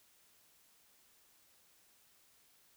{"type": "silence", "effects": ["white hiss -68 dBFS RMS until 2.76 s"]}